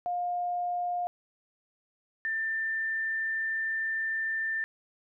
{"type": "tone pair in turn", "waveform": "sine", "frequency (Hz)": [709, 1786.6], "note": ["F5", "A6"], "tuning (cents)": [26, 26], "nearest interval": "octave + major third", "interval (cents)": 1600, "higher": "second", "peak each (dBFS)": -28, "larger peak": "neither", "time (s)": [[0.06, 1.07], [2.25, 4.64]], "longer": "second", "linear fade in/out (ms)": 0, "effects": []}